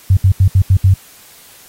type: tone bursts at uneven times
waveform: sine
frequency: 95 Hz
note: F#2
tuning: 46 cents sharp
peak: -5 dBFS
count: 6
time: 0.1-0.17 / 0.24-0.32 / 0.4-0.48 / 0.55-0.62 / 0.7-0.77 / 0.84-0.94 s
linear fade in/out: 5 ms
effects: white hiss -42 dBFS RMS until 1.68 s + AAC 48 kbps